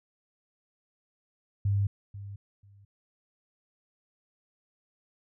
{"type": "tone with echo", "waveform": "sine", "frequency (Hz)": 100, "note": "G2", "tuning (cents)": 35, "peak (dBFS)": -23, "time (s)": [1.65, 1.87], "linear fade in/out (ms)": 5, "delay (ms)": 490, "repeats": 2, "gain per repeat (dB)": -15, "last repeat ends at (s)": 2.85, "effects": []}